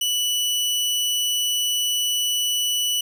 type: tone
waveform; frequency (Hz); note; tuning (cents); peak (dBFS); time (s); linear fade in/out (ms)
sawtooth; 2960; F#7; 0; -17; 0.01-3.01; 5
effects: none